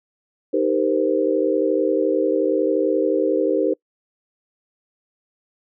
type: chord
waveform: sine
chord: C minor seventh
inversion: first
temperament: equal with one note detuned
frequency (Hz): 311.1 / 392 / 466.2 / 517.5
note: Eb4 / G4 / Bb4 / C5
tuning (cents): 0 / 0 / 0 / -19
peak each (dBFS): -22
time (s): 0.53-3.74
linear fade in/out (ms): 10
effects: noise-tail reverb RT60 0.1 s tail -25 dB re dry